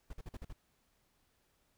brown noise bursts, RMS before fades -44 dBFS, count 6, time 0.1-0.528 s, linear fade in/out 5 ms, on 33 ms, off 46 ms, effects pink hiss -75 dBFS RMS until 1.77 s

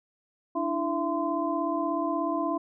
sine tone cluster, 294.2 / 330.8 / 673 / 1030 Hz, D4 / E4 / E5 / C6, +3 / +6 / +36 / -28 cents, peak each -31 dBFS, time 0.55-2.58 s, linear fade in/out 10 ms, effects none

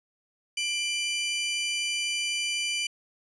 sawtooth tone pair together, 2364 / 2988 Hz, D7 / F#7, +11 / +16 cents, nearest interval major third, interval 405 cents, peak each -26 / -27 dBFS, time 0.57-2.87 s, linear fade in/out 5 ms, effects resampled to 22050 Hz

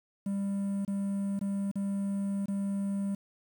triangle tone with dropouts, 198.3 Hz, G3, 20 cents sharp, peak -27 dBFS, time 0.26-3.15 s, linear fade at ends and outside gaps 5 ms, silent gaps 0.85-0.877 / 1.392-1.411 / 1.715-1.755 / 2.459-2.482 s, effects 9-bit

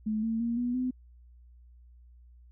sine tone with pitch steps, 215.8 / 224.7 / 234 / 243.6 / 253.7 Hz, A3 / A3 / A#3 / B3 / B3, -33 / +37 / +7 / -24 / +47 cents, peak -27 dBFS, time 0.06-0.91 s, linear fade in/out 10 ms, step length 170 ms, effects added 60 Hz sine -52 dBFS peak until 2.51 s

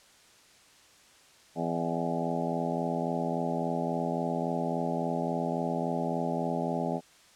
harmonic tone with a mistuned harmonic, 83.6 Hz, E2, 25 cents sharp, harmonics 2 / 3 / 4 / 5 / 6 / 7 / 8 / 9 / 10, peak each -34 / -34 / -40 / -37 / -43 / -37 / -37 / -37 / -39 dBFS, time 1.55-7.01 s, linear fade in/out 50 ms, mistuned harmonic 8, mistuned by -45 cents, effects white hiss -58 dBFS RMS until 7.35 s + low-pass 8000 Hz 12 dB/octave

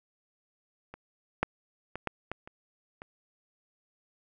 clicks, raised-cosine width 0.5 ms, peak -28 / -10 / -21 / -15 / -19 / -30 / -27 dBFS, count 7, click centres 0.94 / 1.43 / 1.956 / 2.073 / 2.316 / 2.475 / 3.019 s, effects none

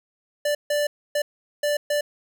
square tone bursts at uneven times, 587.3 Hz, D5, in tune, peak -21 dBFS, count 5, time 0.45-0.55 / 0.7-0.87 / 1.15-1.22 / 1.63-1.77 / 1.9-2.01 s, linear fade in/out 5 ms, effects none

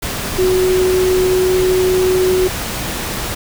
sine tone in noise, 370 Hz, F#4, in tune, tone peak -11 dBFS, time 0.38-2.48 s, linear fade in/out 10 ms, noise pink, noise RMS -22 dBFS, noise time 0.02-3.35 s, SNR +8 dB, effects none

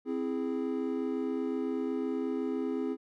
triangle chord, C augmented, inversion none, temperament equal, 261.6 / 329.6 / 415.3 Hz, C4 / E4 / G#4, 0 / 0 / 0 cents, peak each -31 / -34 / -33 dBFS, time 0.05-2.97 s, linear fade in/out 50 ms, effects none

